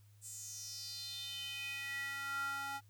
square tone with high-pass filter sweep, 277.2 Hz, C#4, in tune, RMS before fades -43 dBFS, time 0.21-2.81 s, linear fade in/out 50 ms, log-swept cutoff 8000 to 1000 Hz, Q 5.3, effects added 103 Hz sine -60 dBFS peak until 2.89 s + white hiss -73 dBFS RMS until 2.89 s

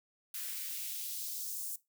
blue noise with high-pass filter sweep, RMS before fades -40 dBFS, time 0.34-1.76 s, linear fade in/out 5 ms, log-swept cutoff 1400 to 7700 Hz, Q 1.3, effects noise-tail reverb RT60 0.2 s tail -19 dB re dry

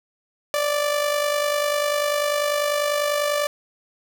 sawtooth tone with amplitude modulation, 586 Hz, D5, 4 cents flat, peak -14 dBFS, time 0.54-3.47 s, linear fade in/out 0 ms, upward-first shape sine, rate 50.1 Hz, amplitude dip 50%, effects none

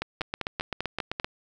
two click trains, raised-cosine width 0.3 ms, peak -13 / -13 dBFS, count 7 / 9, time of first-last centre 0.02-1.199 / 0.21-1.245 s, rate 5.09 / 7.73 Hz, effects none

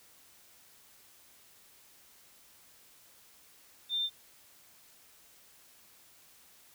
sine tone, 3594 Hz, A7, 36 cents sharp, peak -29 dBFS, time 3.89-4.1 s, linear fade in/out 50 ms, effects white hiss -60 dBFS RMS until 6.74 s

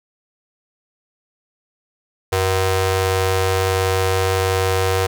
sawtooth ring-modulated tone, 282.6 Hz, C#4, 34 cents sharp, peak -9 dBFS, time 2.32-5.07 s, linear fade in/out 10 ms, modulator 192 Hz, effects none

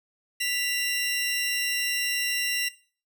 sawtooth tone pair together, 1975.5 / 2774 Hz, B6 / F7, 0 / -12 cents, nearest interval tritone, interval 588 cents, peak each -27 / -23 dBFS, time 0.4-2.69 s, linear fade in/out 10 ms, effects noise-tail reverb RT60 0.4 s tail -18 dB re dry

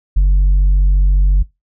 sine tone with tanh clipping, 47.2 Hz, F#1, 35 cents sharp, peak -8 dBFS, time 0.16-1.43 s, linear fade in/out 10 ms, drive 2 dB, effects noise-tail reverb RT60 0.2 s tail -21 dB re dry

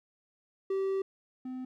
triangle tone pair in turn, 386.7 / 256.2 Hz, G4 / C4, -24 / -36 cents, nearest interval perfect fifth, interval 712 cents, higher first, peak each -26 / -34 dBFS, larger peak first, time 0.7-1.02 / 1.45-1.65 s, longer first, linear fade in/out 5 ms, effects none

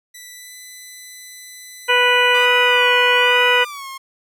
10% pulse tone with pitch glide, 1975.5 to 2002 Hz, B6 to B6, 0 to +23 cents, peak -27 dBFS, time 0.14-2.46 s, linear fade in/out 10 ms, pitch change +23 cents, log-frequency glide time 0.33-0.54 s
harmonic tone, 492.4 Hz, B4, 5 cents flat, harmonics 1 / 2 / 3 / 4 / 5 / 6, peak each -19 / -19 / -19 / -19 / -19 / -19 dBFS, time 1.88-3.65 s, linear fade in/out 20 ms
sawtooth tone with vibrato, 1170 Hz, D6, 7 cents flat, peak -26 dBFS, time 2.34-3.98 s, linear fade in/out 10 ms, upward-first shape sine, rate 1.1 Hz, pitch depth 150 cents each way
effects none

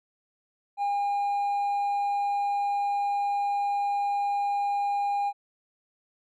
sine tone with hard clipping, 809 Hz, G#5, 46 cents flat, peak -25 dBFS, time 0.77-5.33 s, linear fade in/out 50 ms, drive 2 dB, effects none

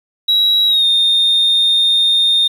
sine tone with pitch glide, 3872 to 3657 Hz, B7 to A#7, -35 to -34 cents, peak -8 dBFS, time 0.28-2.48 s, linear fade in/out 10 ms, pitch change -99 cents, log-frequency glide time 0.67-0.85 s, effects tanh soft clip ceiling -7 dBFS + 7-bit

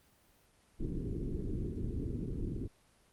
pink low-pass noise, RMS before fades -37 dBFS, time 0.79-2.68 s, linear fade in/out 20 ms, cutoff 400 Hz, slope 48 dB/octave, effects pink hiss -67 dBFS RMS until 3.12 s + Opus 24 kbps

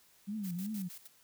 sine tone with vibrato, 193.8 Hz, G3, 20 cents flat, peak -35 dBFS, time 0.27-0.89 s, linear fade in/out 20 ms, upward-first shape triangle, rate 2.8 Hz, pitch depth 240 cents each way
blue noise with tremolo, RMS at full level -48 dBFS, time 0.43-1.08 s, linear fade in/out 20 ms, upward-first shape square, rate 6.4 Hz, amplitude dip 80%
effects white hiss -65 dBFS RMS until 1.23 s

